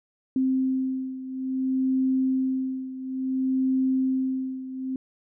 sine beating tone pair, 261.6 / 262.18 Hz, C4 / C4, 0 / +4 cents, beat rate 0.58 Hz, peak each -24 / -28 dBFS, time 0.36-4.96 s, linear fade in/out 2 ms, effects none

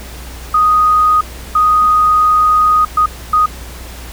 sine tone bursts at uneven times, 1244.5 Hz, D#6, in tune, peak -7 dBFS, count 4, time 0.54-1.21 / 1.55-2.85 / 2.97-3.06 / 3.33-3.46 s, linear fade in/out 5 ms, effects added 60 Hz sine -29 dBFS peak until 4.12 s + pink hiss -33 dBFS RMS until 4.12 s

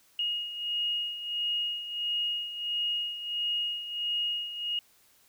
sine beating tone pair, 2870 / 2871.5 Hz, F7 / F7, +47 / +47 cents, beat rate 1.5 Hz, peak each -30 / -36 dBFS, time 0.19-4.79 s, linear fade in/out 2 ms, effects white hiss -63 dBFS RMS until 5.28 s

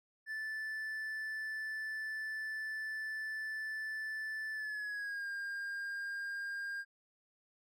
triangle tone with pitch glide, 1754 to 1608.4 Hz, A6 to G6, -6 to +44 cents, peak -36 dBFS, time 0.26-6.85 s, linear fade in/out 50 ms, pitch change -150 cents, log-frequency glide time 4.53-5.27 s, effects none

